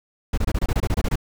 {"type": "noise bursts", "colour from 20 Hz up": "brown", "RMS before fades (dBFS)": -20, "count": 12, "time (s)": [0.33, 1.157], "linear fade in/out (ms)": 5, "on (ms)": 46, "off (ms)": 25, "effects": []}